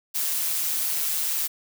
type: noise with amplitude modulation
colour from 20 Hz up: blue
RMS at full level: -24 dBFS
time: 0.14-1.48 s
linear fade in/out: 20 ms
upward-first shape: sine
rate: 154 Hz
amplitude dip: 40%
effects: none